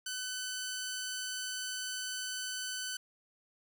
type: tone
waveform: 10% pulse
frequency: 1508 Hz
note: F#6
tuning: 32 cents sharp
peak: -28 dBFS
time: 0.06-2.97 s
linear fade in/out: 5 ms
effects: none